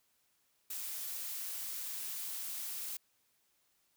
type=noise; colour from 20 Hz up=blue; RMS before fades=-41 dBFS; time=0.7-2.97 s; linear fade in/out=5 ms; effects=white hiss -75 dBFS RMS until 3.96 s